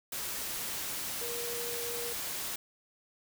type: tone in noise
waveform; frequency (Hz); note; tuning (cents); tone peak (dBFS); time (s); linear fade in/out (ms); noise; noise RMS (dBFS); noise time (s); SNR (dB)
sine; 474.9; A#4; +32; -39; 1.21-2.13; 5; white; -37; 0.12-2.56; -5
effects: none